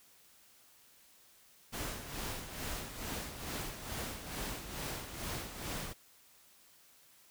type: noise with tremolo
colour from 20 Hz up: pink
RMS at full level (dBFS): -39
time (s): 1.72-5.94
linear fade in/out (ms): 20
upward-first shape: sine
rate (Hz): 2.3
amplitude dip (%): 60
effects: white hiss -63 dBFS RMS until 7.3 s